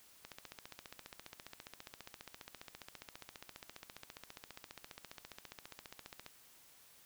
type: click train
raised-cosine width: 0.2 ms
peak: -30 dBFS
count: 90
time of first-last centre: 0.25-6.264 s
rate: 14.8 Hz
effects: white hiss -63 dBFS RMS until 7.05 s